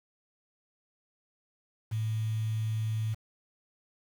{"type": "tone with quantisation", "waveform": "sine", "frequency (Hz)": 110, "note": "A2", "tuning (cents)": 0, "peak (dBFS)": -28, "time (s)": [1.91, 3.15], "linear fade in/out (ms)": 20, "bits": 8, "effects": []}